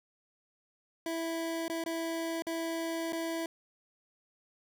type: tone with dropouts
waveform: 25% pulse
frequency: 329.6 Hz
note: E4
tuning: in tune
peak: -29 dBFS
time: 1.06-3.46 s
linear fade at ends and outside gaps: 2 ms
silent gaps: 1.681-1.698 / 1.839-1.861 / 2.422-2.468 / 3.124-3.13 s
effects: none